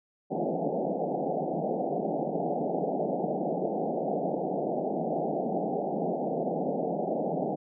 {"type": "band-pass noise", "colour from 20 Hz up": "white", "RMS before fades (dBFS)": -30, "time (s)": [0.3, 7.56], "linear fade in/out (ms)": 20, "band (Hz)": [150, 790], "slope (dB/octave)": 96, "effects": []}